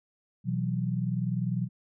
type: chord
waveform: sine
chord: B suspended fourth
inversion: none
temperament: equal with one note detuned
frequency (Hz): 124.98 / 164.81 / 185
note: B2 / E3 / F#3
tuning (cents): +21 / 0 / 0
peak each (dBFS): -30 / -32 / -31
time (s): 0.44-1.69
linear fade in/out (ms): 50
effects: none